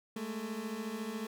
30% pulse beating tone pair, 209.2 / 223.2 Hz, G#3 / A3, +13 / +25 cents, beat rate 14 Hz, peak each -39 / -36 dBFS, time 0.16-1.27 s, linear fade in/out 5 ms, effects none

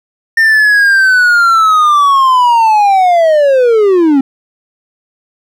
triangle linear sweep, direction down, 1818 to 261.6 Hz, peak -3 dBFS, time 0.37-4.21 s, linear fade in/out 5 ms, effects none

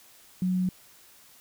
sine tone, 183.6 Hz, F#3, 13 cents flat, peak -23 dBFS, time 0.42-0.69 s, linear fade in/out 2 ms, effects white hiss -55 dBFS RMS until 1.4 s

